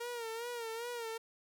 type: tone with vibrato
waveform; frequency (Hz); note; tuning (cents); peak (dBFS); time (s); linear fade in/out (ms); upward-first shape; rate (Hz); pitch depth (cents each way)
sawtooth; 466.2; A#4; 0; -35; 0-1.18; 10; sine; 2.5; 73
effects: none